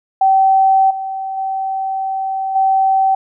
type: tone with level steps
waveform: sine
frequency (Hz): 770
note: G5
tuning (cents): -31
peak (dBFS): -8 / -20 / -17 / -10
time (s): 0.21-3.15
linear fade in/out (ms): 5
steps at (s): 0.9 / 1.37 / 2.55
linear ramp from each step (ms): 10
effects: none